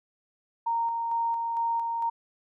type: tone with tremolo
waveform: sine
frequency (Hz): 926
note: A#5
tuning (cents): -12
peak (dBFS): -24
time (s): 0.66-2.1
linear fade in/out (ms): 10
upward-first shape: square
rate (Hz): 2.2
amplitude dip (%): 30
effects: none